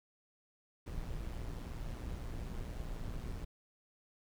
brown noise with amplitude modulation, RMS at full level -39 dBFS, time 0.86-3.45 s, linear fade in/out 10 ms, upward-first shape sine, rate 119 Hz, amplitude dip 55%, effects none

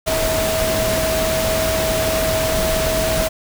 sine tone in noise, 642 Hz, E5, 46 cents flat, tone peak -19 dBFS, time 0.06-3.29 s, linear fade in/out 20 ms, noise pink, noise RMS -21 dBFS, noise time 0.06-3.29 s, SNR -1 dB, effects none

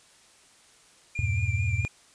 triangle tone with vibrato, 2388 Hz, D7, 28 cents sharp, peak -31 dBFS, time 1.15-1.88 s, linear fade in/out 5 ms, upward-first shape sine, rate 4.6 Hz, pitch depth 27 cents each way
sine chord, E diminished, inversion none, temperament just, 82.41 / 98.89 / 118.67 Hz, E2 / G2 / Bb2, 0 / +16 / +31 cents, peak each -30 / -27 / -29 dBFS, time 1.19-1.85 s, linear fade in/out 0 ms
effects white hiss -57 dBFS RMS until 2.14 s + resampled to 22050 Hz

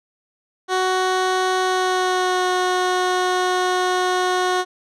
15% pulse tone with pitch glide, 371.7 to 365.5 Hz, F#4 to F#4, +8 to -21 cents, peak -11 dBFS, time 0.68-4.65 s, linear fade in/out 50 ms, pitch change -29 cents, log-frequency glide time 1.6-2.48 s, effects low-pass 7000 Hz 12 dB/octave

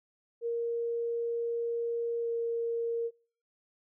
sine tone with pitch glide, 467.5 to 464.5 Hz, A#4 to A#4, +5 to -6 cents, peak -29 dBFS, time 0.41-3.11 s, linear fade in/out 50 ms, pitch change -11 cents, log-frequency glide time 2.21-2.28 s, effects noise-tail reverb RT60 0.5 s tail -26 dB re dry

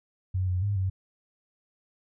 sine tone with pitch steps, 93 / 90.9 / 101.5 / 94.6 Hz, F#2 / F#2 / G#2 / F#2, +9 / -30 / -39 / +39 cents, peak -24 dBFS, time 0.34-0.9 s, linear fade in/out 10 ms, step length 140 ms, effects none

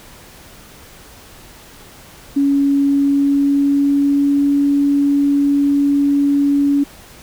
sine tone with pitch glide, 280 to 283.3 Hz, C#4 to C#4, +18 to +38 cents, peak -11 dBFS, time 2.36-6.84 s, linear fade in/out 10 ms, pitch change +20 cents, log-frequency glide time 2.82-4.54 s, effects pink hiss -41 dBFS RMS until 7.22 s

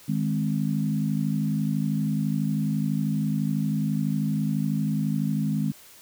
sine chord, Ab major, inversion second, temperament equal, 155.56 / 207.7 / 261.6 Hz, Eb3 / Ab3 / C4, 0 / 0 / 0 cents, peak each -26 / -26 / -30 dBFS, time 0.08-5.72 s, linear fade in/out 10 ms, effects white hiss -50 dBFS RMS until 6.01 s

